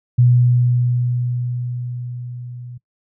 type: tone with level ramp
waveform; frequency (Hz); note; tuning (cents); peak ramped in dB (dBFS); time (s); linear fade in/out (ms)
sine; 122.7; B2; -11; -8 to -31; 0.18-2.78; 10
effects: noise-tail reverb RT60 0.1 s tail -21 dB re dry